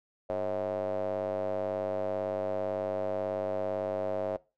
square tone with band-pass filter, 49.04 Hz, G1, 1 cent sharp, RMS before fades -32 dBFS, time 0.29-4.37 s, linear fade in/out 10 ms, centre 590 Hz, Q 7.1, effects noise-tail reverb RT60 0.3 s tail -22 dB re dry

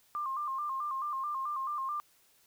sine tone with vibrato, 1127 Hz, C#6, 28 cents sharp, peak -32 dBFS, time 0.15-2 s, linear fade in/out 0 ms, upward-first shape square, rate 4.6 Hz, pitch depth 96 cents each way, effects white hiss -66 dBFS RMS until 2.46 s

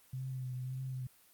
sine tone with vibrato, 129 Hz, C3, 24 cents flat, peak -37 dBFS, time 0.13-1.07 s, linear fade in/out 5 ms, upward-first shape triangle, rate 1.8 Hz, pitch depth 41 cents each way, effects white hiss -64 dBFS RMS until 1.33 s + Opus 32 kbps

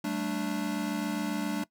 square chord, G suspended second, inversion none, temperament equal with one note detuned, 192.63 / 220 / 293.7 Hz, G3 / A3 / D4, -30 / 0 / 0 cents, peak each -36 / -35 / -33 dBFS, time 0.04-1.64 s, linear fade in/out 5 ms, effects noise-tail reverb RT60 0.1 s tail -20 dB re dry

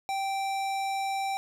sine tone with hard clipping, 781 Hz, G5, 7 cents flat, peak -30 dBFS, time 0.09-1.37 s, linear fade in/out 0 ms, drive 18 dB, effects none

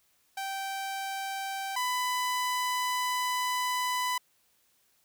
sawtooth tone pair in turn, 779 / 998.3 Hz, G5 / B5, -11 / +18 cents, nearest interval major third, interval 429 cents, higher second, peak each -29 / -24 dBFS, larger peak second, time 0.37-1.76 / 1.76-4.18 s, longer second, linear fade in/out 5 ms, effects white hiss -69 dBFS RMS until 5.04 s

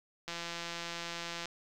click train, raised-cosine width 0.2 ms, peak -22 dBFS, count 201, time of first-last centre 0.28-1.456 s, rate 170 Hz, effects 9-bit

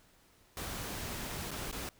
pink noise with dropouts, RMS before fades -40 dBFS, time 0.57-1.89 s, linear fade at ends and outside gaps 1 ms, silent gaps 1.508-1.514 / 1.714-1.726 s, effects pink hiss -65 dBFS RMS until 1.99 s

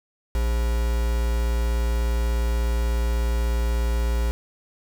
triangle tone with quantisation, 58.27 Hz, A#1, in tune, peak -18 dBFS, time 0.35-4.31 s, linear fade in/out 0 ms, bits 5, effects none

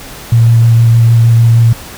sine tone with vibrato, 115.8 Hz, A#2, 11 cents flat, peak -3 dBFS, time 0.32-1.73 s, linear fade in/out 5 ms, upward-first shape square, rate 6.5 Hz, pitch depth 10 cents each way, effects pink hiss -29 dBFS RMS until 1.97 s

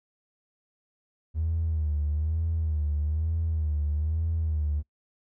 triangle tone with vibrato, 77.78 Hz, D#2, in tune, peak -21 dBFS, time 1.34-4.83 s, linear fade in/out 50 ms, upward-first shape sine, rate 1.1 Hz, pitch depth 89 cents each way, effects noise-tail reverb RT60 0.1 s tail -25 dB re dry + tanh soft clip ceiling -21 dBFS

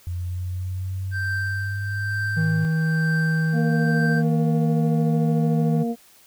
sine exponential sweep, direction up, 87.8 to 108 Hz, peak -25 dBFS, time 0.07-2.65 s, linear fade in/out 0 ms
triangle tone with tremolo, 1566 Hz, G6, 2 cents flat, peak -22 dBFS, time 1.11-4.23 s, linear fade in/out 50 ms, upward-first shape triangle, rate 1.1 Hz, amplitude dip 65%
triangle tone, 159.9 Hz, D#3, 48 cents sharp, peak -17 dBFS, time 2.36-5.84 s, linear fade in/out 20 ms
harmonic tone, 233.1 Hz, A#3, in tune, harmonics 1 / 2 / 3, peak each -23 / -29 / -33 dBFS, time 3.52-5.96 s, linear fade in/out 50 ms
effects white hiss -53 dBFS RMS until 6.26 s

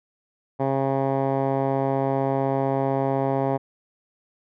10% pulse tone with low-pass filter, 135.7 Hz, C#3, 36 cents flat, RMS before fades -23 dBFS, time 0.59-3.58 s, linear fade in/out 20 ms, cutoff 890 Hz, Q 1.4, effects none

